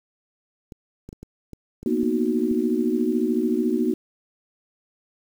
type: clicks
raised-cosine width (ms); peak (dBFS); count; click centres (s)
3; -25; 8; 0.722 / 1.09 / 1.129 / 1.23 / 1.533 / 1.83 / 2.032 / 2.514
type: chord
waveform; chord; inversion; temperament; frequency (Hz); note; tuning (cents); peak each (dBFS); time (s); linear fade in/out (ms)
sine; B major seventh; third; equal; 233.1 / 246.9 / 311.1 / 370; A#3 / B3 / D#4 / F#4; 0 / 0 / 0 / 0; -25; 1.86-3.94; 2
effects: 8-bit